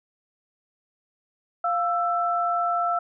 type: tone pair together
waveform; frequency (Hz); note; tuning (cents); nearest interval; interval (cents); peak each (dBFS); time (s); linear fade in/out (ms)
sine; 698.5 / 1328.5; F5 / E6; 0 / +13; major seventh; 1113; -24; 1.64-2.99; 5
effects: none